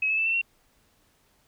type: tone with pitch steps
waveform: sine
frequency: 2560 / 2602 / 2644 / 2687 / 2731 Hz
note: D#7 / E7 / E7 / E7 / F7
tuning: +49 / -23 / +5 / +33 / -39 cents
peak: -22 dBFS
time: 0.02-0.415 s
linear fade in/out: 5 ms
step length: 79 ms
effects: pink hiss -65 dBFS RMS until 1.47 s